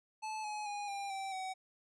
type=tone with pitch steps; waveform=square; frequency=868 / 844.3 / 821.2 / 798.7 / 776.9 / 755.6 Hz; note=A5 / G#5 / G#5 / G5 / G5 / F#5; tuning=-24 / +28 / -20 / +32 / -16 / +36 cents; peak=-39 dBFS; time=0.22-1.54 s; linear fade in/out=20 ms; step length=220 ms; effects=resampled to 22050 Hz